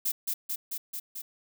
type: noise with echo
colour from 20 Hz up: violet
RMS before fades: -28 dBFS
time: 0.05-0.12 s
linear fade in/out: 10 ms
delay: 220 ms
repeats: 5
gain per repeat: -2 dB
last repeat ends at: 1.22 s
effects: none